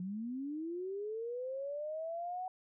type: linear sweep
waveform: sine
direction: up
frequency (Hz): 175.8 to 750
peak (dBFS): -37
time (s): 0-2.48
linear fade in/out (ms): 2
effects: none